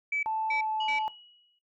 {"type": "tone bursts", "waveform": "sine", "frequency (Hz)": 2299, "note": "D7", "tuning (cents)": -37, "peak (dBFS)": -26, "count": 3, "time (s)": [0.12, 0.99], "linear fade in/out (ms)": 5, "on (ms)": 110, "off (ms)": 270}
{"type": "tone with pitch glide", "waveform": "sine", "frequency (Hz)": [878, 868.9], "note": ["A5", "A5"], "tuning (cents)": [-4, -22], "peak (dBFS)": -27, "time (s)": [0.26, 1.08], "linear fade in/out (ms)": 0, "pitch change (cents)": -18, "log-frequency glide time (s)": [0.49, 0.71]}
{"type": "tone with exponential decay", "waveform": "sine", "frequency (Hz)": 2917, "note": "F#7", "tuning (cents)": -25, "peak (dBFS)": -31, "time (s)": [0.8, 1.59], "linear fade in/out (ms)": 5, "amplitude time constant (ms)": 170}
{"effects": ["noise-tail reverb RT60 0.2 s tail -19 dB re dry", "tanh soft clip ceiling -20 dBFS"]}